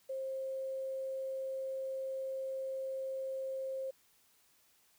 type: tone with quantisation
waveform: sine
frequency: 531 Hz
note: C5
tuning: 25 cents sharp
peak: -36 dBFS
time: 0.09-3.91 s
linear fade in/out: 10 ms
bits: 11
effects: white hiss -69 dBFS RMS until 4.98 s